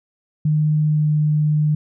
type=tone with pitch glide; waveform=sine; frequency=152.6 to 151.37 Hz; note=D#3 to D#3; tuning=-33 to -47 cents; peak=-14 dBFS; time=0.45-1.75 s; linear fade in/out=5 ms; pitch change=-14 cents; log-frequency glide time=0.83-1.11 s; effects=none